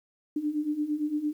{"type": "beating tone pair", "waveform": "sine", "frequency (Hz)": [293.7, 302.5], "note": ["D4", "D#4"], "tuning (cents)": [0, -49], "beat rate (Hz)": 8.8, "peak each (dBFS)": [-32, -28], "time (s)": [0.36, 1.33], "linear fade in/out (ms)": 5, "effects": ["10-bit"]}